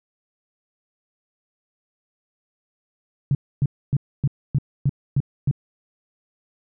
sine tone bursts, 138.59 Hz, C#3, in tune, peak -15 dBFS, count 8, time 3.31-5.512 s, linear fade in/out 2 ms, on 39 ms, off 270 ms, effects none

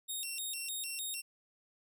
10% pulse tone with vibrato, 3184 Hz, G7, 26 cents sharp, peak -30 dBFS, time 0.08-1.22 s, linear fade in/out 20 ms, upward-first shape square, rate 3.3 Hz, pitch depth 270 cents each way, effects none

